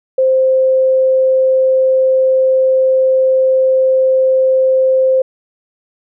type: tone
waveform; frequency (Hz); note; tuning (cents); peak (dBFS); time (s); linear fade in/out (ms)
sine; 523; C5; -1; -8; 0.18-5.22; 5
effects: none